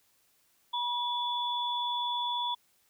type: tone pair together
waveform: sine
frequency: 967 / 3438 Hz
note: B5 / A7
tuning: -37 / -41 cents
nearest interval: octave + minor seventh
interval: 2196 cents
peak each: -31 / -33 dBFS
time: 0.73-2.55 s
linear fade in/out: 10 ms
effects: white hiss -69 dBFS RMS until 2.89 s